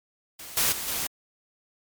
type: noise with level steps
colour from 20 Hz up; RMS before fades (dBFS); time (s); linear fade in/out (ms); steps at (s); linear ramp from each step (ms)
white; -41 / -23 / -33 / -29; 0.39-1.07; 5; 0.57 / 0.72 / 0.88; 2
effects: MP3 96 kbps